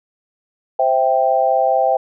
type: chord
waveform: sine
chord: C major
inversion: none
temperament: equal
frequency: 523.3 / 659.3 / 784 Hz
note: C5 / E5 / G5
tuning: 0 / 0 / 0 cents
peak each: -18 / -17 / -16 dBFS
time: 0.79-1.97 s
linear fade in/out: 5 ms
effects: none